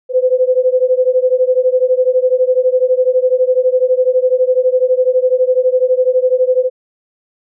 sine beating tone pair, 504 / 516 Hz, B4 / C5, +35 / -24 cents, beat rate 12 Hz, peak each -12 / -13 dBFS, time 0.09-6.7 s, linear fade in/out 50 ms, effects none

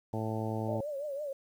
harmonic tone, 110 Hz, A2, in tune, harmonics 1 / 2 / 3 / 4 / 5 / 6 / 7 / 8, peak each -35 / -38 / -40 / -41 / -42 / -43 / -43 / -44 dBFS, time 0.13-0.81 s, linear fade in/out 5 ms
sine tone with vibrato, 574 Hz, D5, 40 cents flat, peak -34 dBFS, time 0.68-1.33 s, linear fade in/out 5 ms, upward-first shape triangle, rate 6 Hz, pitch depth 120 cents each way
effects 10-bit

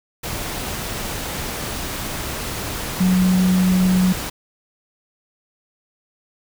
sine tone in noise, 184.2 Hz, F#3, 7 cents flat, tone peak -13 dBFS, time 3-4.13 s, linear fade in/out 10 ms, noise pink, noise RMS -27 dBFS, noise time 0.23-4.3 s, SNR +11 dB, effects none

